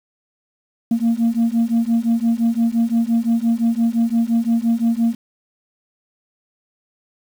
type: beating tone pair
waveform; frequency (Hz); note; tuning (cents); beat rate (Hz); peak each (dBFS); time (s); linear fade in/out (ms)
sine; 228 / 233.8; A#3 / A#3; -38 / +5; 5.8; -16; 0.91-5.15; 5
effects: tanh soft clip ceiling -11 dBFS + 7-bit